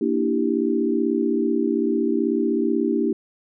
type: chord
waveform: sine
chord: E half-diminished seventh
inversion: second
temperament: equal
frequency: 233.1 / 293.7 / 329.6 / 392 Hz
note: Bb3 / D4 / E4 / G4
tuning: 0 / 0 / 0 / 0 cents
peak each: -24 dBFS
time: 0.01-3.13 s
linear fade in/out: 5 ms
effects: none